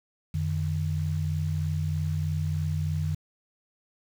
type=tone pair together; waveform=sine; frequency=89.7 / 152.9 Hz; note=F2 / D#3; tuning=+47 / -30 cents; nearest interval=major sixth; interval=923 cents; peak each=-28 dBFS; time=0.34-3.15 s; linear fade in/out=5 ms; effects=8-bit